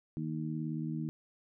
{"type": "harmonic tone", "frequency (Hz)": 78.3, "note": "D#2", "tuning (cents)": 11, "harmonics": [2, 3, 4], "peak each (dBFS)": [-36, -39, -40], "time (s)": [0.17, 1.09], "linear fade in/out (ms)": 0, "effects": []}